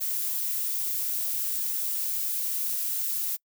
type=noise; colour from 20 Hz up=violet; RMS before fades=-29 dBFS; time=0-3.37 s; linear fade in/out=20 ms; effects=noise-tail reverb RT60 0.1 s tail -26 dB re dry